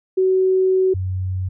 sine tone pair in turn, 375.7 / 93.06 Hz, F#4 / F#2, +26 / +10 cents, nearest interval 2 octaves, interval 2416 cents, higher first, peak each -13 / -20 dBFS, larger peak first, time 0.17-0.94 / 0.94-1.49 s, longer first, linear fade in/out 10 ms, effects none

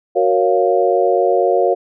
sine chord, Gb major seventh, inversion none, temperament equal, 370 / 466.2 / 554.4 / 698.5 Hz, Gb4 / Bb4 / Db5 / F5, 0 / 0 / 0 / 0 cents, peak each -17 dBFS, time 0.15-1.75 s, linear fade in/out 20 ms, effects none

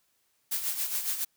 blue noise with tremolo, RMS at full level -29 dBFS, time 0.51-1.25 s, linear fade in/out 10 ms, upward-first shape sine, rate 7.2 Hz, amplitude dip 60%, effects white hiss -72 dBFS RMS until 1.36 s

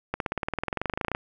accelerating click train, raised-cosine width 0.5 ms, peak -12 dBFS, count 23, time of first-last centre 0.14-1.149 s, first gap 62 ms, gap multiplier 0.97, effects none

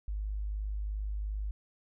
sine tone, 51.4 Hz, G#1, 17 cents flat, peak -32 dBFS, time 0.08-1.51 s, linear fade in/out 0 ms, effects none

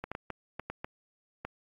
clicks, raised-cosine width 0.5 ms, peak -21 dBFS, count 8, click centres 0.04 / 0.116 / 0.151 / 0.303 / 0.596 / 0.7 / 0.845 / 1.45 s, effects AAC 48 kbps

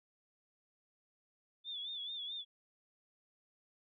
sine tone with vibrato, 3495 Hz, A7, 12 cents flat, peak -40 dBFS, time 1.64-2.45 s, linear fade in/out 50 ms, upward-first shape sine, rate 4.6 Hz, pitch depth 81 cents each way, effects none

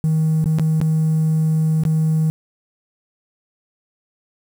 triangle tone with dropouts, 157.9 Hz, D#3, 26 cents sharp, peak -11 dBFS, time 0.04-2.3 s, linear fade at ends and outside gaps 0 ms, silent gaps 0.442-0.458 / 0.586-0.596 / 0.803-0.814 / 1.836-1.852 s, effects tanh soft clip ceiling -10 dBFS + 7-bit

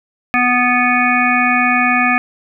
harmonic tone, 246.9 Hz, B3, in tune, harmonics 1 / 3 / 5 / 7 / 9 / 10, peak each -18 / -18 / -18 / -18 / -18 / -18 dBFS, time 0.34-2.18 s, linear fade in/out 0 ms, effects none

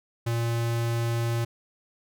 square tone, 116.7 Hz, A#2, 2 cents sharp, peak -25 dBFS, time 0.26-1.45 s, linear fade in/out 10 ms, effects none

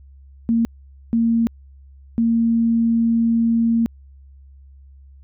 sine tone bursts at uneven times, 230 Hz, A#3, 23 cents flat, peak -14 dBFS, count 3, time 0.49-0.65 / 1.13-1.47 / 2.18-3.86 s, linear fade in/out 0 ms, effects added 68 Hz sine -42 dBFS peak until 5.23 s

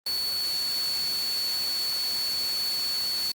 sine tone in noise, 4435 Hz, C#8, in tune, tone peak -26 dBFS, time 0.06-3.32 s, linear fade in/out 5 ms, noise white, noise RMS -36 dBFS, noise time 0.06-3.32 s, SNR +7 dB, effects Opus 32 kbps

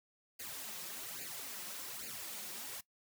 white noise with flanger, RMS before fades -45 dBFS, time 0.39-2.81 s, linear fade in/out 10 ms, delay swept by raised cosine 0.43 to 5.63 ms, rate 1.2 Hz, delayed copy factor +0.75, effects noise-tail reverb RT60 0.1 s tail -20 dB re dry + high-pass 100 Hz 12 dB/octave

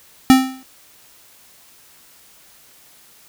square tone with exponential decay, 261.6 Hz, C4, in tune, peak -4 dBFS, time 0.3-0.63 s, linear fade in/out 0 ms, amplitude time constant 71 ms, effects white hiss -49 dBFS RMS until 3.28 s

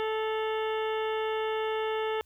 harmonic tone with a mistuned harmonic, 437.2 Hz, A4, 11 cents flat, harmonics 1 / 2 / 3 / 4 / 5 / 6 / 7 / 8, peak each -29 / -35 / -39 / -41 / -43 / -45 / -46 / -47 dBFS, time 0-2.21 s, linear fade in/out 0 ms, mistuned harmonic 6, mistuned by +99 cents, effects added 76 Hz sine -62 dBFS peak until 2.25 s + white hiss -69 dBFS RMS until 2.25 s

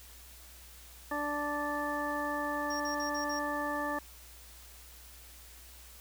harmonic tone, 292.7 Hz, D4, 6 cents flat, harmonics 1 / 2 / 3 / 4 / 6, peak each -38 / -38 / -38 / -38 / -38 dBFS, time 1.11-3.99 s, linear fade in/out 5 ms
sine tone bursts, 5590 Hz, F8, 1 cent sharp, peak -39 dBFS, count 5, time 2.7-3.392 s, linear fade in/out 5 ms, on 100 ms, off 48 ms
effects added 60 Hz sine -54 dBFS peak until 6 s + white hiss -54 dBFS RMS until 6 s

